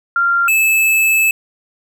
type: tone pair in turn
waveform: sine / square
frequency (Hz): 1387 / 2612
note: F6 / E7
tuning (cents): -12 / -17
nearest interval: major seventh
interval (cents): 1095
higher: second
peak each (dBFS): -11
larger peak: neither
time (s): 0.16-0.48 / 0.48-1.31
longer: second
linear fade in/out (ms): 2
effects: none